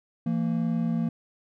triangle tone pair together, 168.2 / 229.7 Hz, E3 / A#3, +35 / -25 cents, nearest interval perfect fourth, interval 540 cents, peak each -25 / -24 dBFS, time 0.26-1.09 s, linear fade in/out 5 ms, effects none

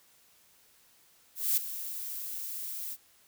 violet noise with ADSR envelope, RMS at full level -25 dBFS, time 1.35-2.97 s, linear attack 220 ms, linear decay 12 ms, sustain -13 dB, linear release 46 ms, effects white hiss -63 dBFS RMS until 3.27 s

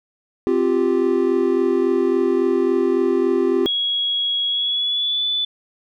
triangle chord, C suspended fourth, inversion none, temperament just, 261.6 / 348.8 / 392.4 Hz, C4 / F4 / G4, 0 / -2 / +2 cents, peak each -20 / -17 / -17 dBFS, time 0.47-3.66 s, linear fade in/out 0 ms
sine tone with pitch glide, 3322 to 3483 Hz, G#7 to A7, 0 to -18 cents, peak -18 dBFS, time 3.66-5.45 s, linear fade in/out 5 ms, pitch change +82 cents, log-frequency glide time 4.47-5.24 s
effects none

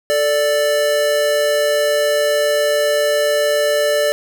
square tone pair together, 440 / 587.3 Hz, A4 / D5, 0 / 0 cents, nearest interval perfect fourth, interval 500 cents, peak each -22 / -15 dBFS, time 0.1-4.12 s, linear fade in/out 0 ms, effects none

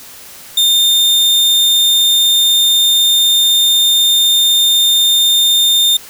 40% pulse tone, 3624 Hz, A#7, 50 cents flat, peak -7 dBFS, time 0.57-5.97 s, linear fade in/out 5 ms, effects white hiss -35 dBFS RMS until 6.09 s

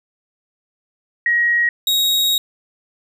sine / 40% pulse tone pair in turn, 1895 / 3783 Hz, A#6 / A#7, +28 / +25 cents, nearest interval octave, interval 1197 cents, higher second, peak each -13 dBFS, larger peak neither, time 1.26-1.69 / 1.87-2.38 s, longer second, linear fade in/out 2 ms, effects none

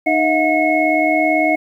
sine tone cluster, 307.8 / 640 / 718 / 2181 Hz, D#4 / D#5 / F5 / C#7, -19 / +49 / +48 / -29 cents, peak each -18 dBFS, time 0.06-1.56 s, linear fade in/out 10 ms, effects 8-bit

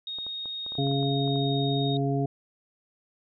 sine tone, 3727 Hz, A#7, 1 cent flat, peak -32 dBFS, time 0.07-1.97 s, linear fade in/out 2 ms
clicks, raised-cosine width 1 ms, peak -32 dBFS, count 11, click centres 0.186 / 0.266 / 0.457 / 0.664 / 0.721 / 0.753 / 0.87 / 0.914 / 1.029 / 1.277 / 1.358 s
harmonic tone, 138.59 Hz, C#3, in tune, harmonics 1 / 2 / 3 / 5, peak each -26 / -29 / -31 / -33 dBFS, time 0.78-2.26 s, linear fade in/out 5 ms
effects none

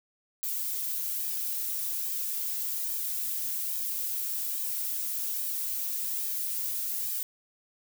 violet noise with flanger, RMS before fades -32 dBFS, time 0.43-7.23 s, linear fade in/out 0 ms, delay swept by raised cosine 1.4 to 3.3 ms, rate 1.2 Hz, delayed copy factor -0.6, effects none

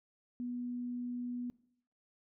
sine tone, 244.6 Hz, B3, 16 cents flat, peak -36 dBFS, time 0.4-1.5 s, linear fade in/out 0 ms, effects noise-tail reverb RT60 0.7 s tail -22 dB re dry

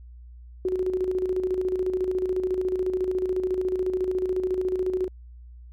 sine tone with tremolo, 370 Hz, F#4, in tune, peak -21 dBFS, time 0.65-5.08 s, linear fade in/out 2 ms, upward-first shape square, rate 14 Hz, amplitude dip 50%, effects added 60 Hz sine -42 dBFS peak until 5.72 s

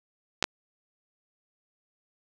clicks, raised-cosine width 0.2 ms, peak -6 dBFS, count 2, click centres 0.426 / 0.441 s, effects none

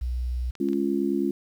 sine tone, 61.74 Hz, B1, in tune, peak -25 dBFS, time 0.01-0.51 s, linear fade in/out 10 ms
clicks, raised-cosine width 0.2 ms, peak -28 dBFS, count 3, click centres 0.553 / 0.687 / 0.732 s
sine chord, Db major, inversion second, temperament just, 207.9 / 277.2 / 346.5 Hz, Ab3 / Db4 / F4, +2 / 0 / -14 cents, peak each -28 / -26 / -26 dBFS, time 0.6-1.31 s, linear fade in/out 5 ms
effects 9-bit

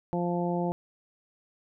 harmonic tone, 174.61 Hz, F3, in tune, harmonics 1 / 2 / 3 / 4 / 5, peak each -29 / -32 / -34 / -35 / -36 dBFS, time 0.13-0.72 s, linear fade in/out 0 ms, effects none

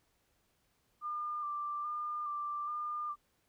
sine tone with vibrato, 1192 Hz, D6, 25 cents sharp, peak -35 dBFS, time 1.01-3.16 s, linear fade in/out 50 ms, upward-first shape square, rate 1.2 Hz, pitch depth 20 cents each way, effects pink hiss -75 dBFS RMS until 3.48 s

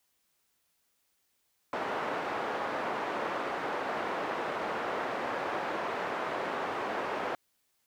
pink band-pass noise, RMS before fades -34 dBFS, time 1.73-7.35 s, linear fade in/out 0 ms, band 470 to 1400 Hz, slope 12 dB/octave, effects white hiss -75 dBFS RMS until 7.86 s

